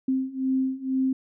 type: beating tone pair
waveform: sine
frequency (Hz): 261.6 / 263.7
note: C4 / C4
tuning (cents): 0 / +14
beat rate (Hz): 2.1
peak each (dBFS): -27 / -25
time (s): 0.08-1.13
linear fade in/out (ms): 5
effects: none